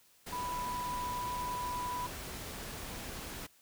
sine tone in noise, 987.8 Hz, B5, in tune, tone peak -35 dBFS, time 0.32-2.07 s, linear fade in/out 10 ms, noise pink, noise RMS -43 dBFS, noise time 0.26-3.47 s, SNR +5 dB, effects white hiss -65 dBFS RMS until 3.61 s

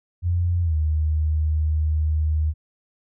sine tone with pitch glide, 87.31 to 77.34 Hz, F2 to D#2, 0 to -10 cents, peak -18 dBFS, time 0.22-2.54 s, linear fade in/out 50 ms, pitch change -210 cents, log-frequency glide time 0.62-0.75 s, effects none

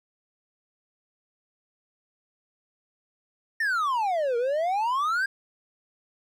triangle exponential two-way sweep, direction down then up, 1854 to 461.4 to 1633 Hz, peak -21 dBFS, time 3.6-5.26 s, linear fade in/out 5 ms, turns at 4.37 s, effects none

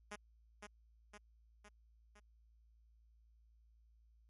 5% pulse tone with echo, 207.7 Hz, G#3, in tune, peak -34 dBFS, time 0.11-0.16 s, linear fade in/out 10 ms, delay 510 ms, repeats 4, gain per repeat -4 dB, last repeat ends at 2.2 s, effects added 56 Hz sine -65 dBFS peak until 4.29 s + MP3 48 kbps

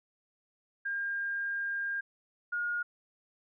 sine tone pair in turn, 1607 / 1430.1 Hz, G6 / F6, +43 / +41 cents, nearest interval major second, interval 202 cents, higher first, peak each -31 / -30 dBFS, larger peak second, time 0.85-2.01 / 2.52-2.83 s, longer first, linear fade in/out 10 ms, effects none

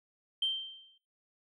sine tone with exponential decay, 3136 Hz, G7, in tune, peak -25 dBFS, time 0.42-0.98 s, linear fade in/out 5 ms, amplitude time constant 120 ms, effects noise-tail reverb RT60 0.4 s tail -21 dB re dry + tanh soft clip ceiling -22 dBFS

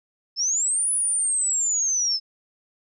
sine linear two-way sweep, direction up then down, 5150 to 10000 to 5150 Hz, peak -20 dBFS, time 0.36-2.2 s, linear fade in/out 50 ms, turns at 0.91 s, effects none

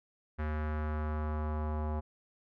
square tone with low-pass filter sweep, 76.5 Hz, D#2, 29 cents flat, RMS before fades -34 dBFS, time 0.38-2.01 s, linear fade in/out 20 ms, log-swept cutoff 1700 to 920 Hz, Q 2.1, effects none

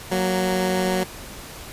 15% pulse tone pair together, 185.09 / 233.2 Hz, F#3 / A#3, +1 / +1 cents, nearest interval major third, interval 400 cents, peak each -14 / -23 dBFS, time 0.11-1.04 s, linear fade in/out 10 ms, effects pink hiss -38 dBFS RMS until 1.72 s + resampled to 32000 Hz

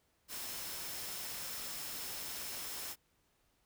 sine tone in noise, 5274 Hz, E8, in tune, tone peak -51 dBFS, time 0.28-2.96 s, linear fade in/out 50 ms, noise white, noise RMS -43 dBFS, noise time 0.28-2.96 s, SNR -11 dB, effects pink hiss -75 dBFS RMS until 3.65 s

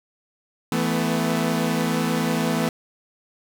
sawtooth chord, E suspended fourth, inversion none, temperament equal with one note detuned, 164.81 / 220 / 250.2 Hz, E3 / A3 / B3, 0 / 0 / +23 cents, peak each -21 dBFS, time 0.72-2.69 s, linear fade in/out 2 ms, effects none

